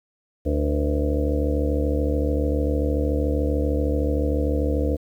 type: harmonic tone with a mistuned harmonic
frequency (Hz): 73.42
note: D2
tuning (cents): 0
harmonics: 1 / 2 / 3 / 4 / 5 / 6 / 7 / 8 / 9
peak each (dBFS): -22 / -34 / -34 / -26 / -37 / -29 / -28 / -38 / -37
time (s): 0.45-4.97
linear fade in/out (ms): 20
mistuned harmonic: 6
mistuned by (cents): +100
effects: 9-bit